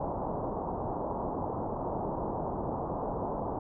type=low-pass noise; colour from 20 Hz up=white; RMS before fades=-34 dBFS; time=0-3.59 s; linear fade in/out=5 ms; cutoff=980 Hz; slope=48 dB/octave; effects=none